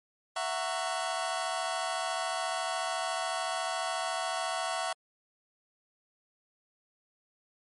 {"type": "chord", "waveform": "sawtooth", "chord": "F# dominant seventh", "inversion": "third", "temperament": "just", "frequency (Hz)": [666, 740, 925, 1110], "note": ["E5", "F#5", "A#5", "C#6"], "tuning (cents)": [18, 0, -14, 2], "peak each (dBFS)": [-31, -31, -36, -33], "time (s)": [0.36, 4.93], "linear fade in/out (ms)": 5, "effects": ["MP3 48 kbps"]}